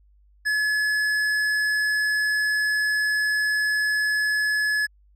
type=tone with tanh clipping; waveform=sine; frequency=1706 Hz; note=G#6; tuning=46 cents sharp; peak=-22 dBFS; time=0.45-4.87 s; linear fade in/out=20 ms; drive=12 dB; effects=added 50 Hz sine -54 dBFS peak until 5.15 s